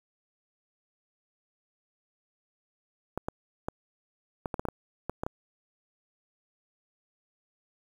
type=clicks; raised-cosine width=1 ms; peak=-17 dBFS; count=11; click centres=3.176 / 3.285 / 3.685 / 4.458 / 4.542 / 4.595 / 4.653 / 4.686 / 5.096 / 5.235 / 5.265 s; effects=8-bit